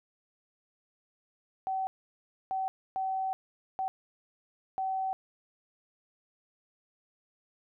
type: tone bursts at uneven times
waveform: sine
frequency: 763 Hz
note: G5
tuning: 47 cents flat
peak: -29 dBFS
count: 5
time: 1.67-1.87 / 2.51-2.68 / 2.96-3.33 / 3.79-3.88 / 4.78-5.13 s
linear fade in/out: 0 ms
effects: none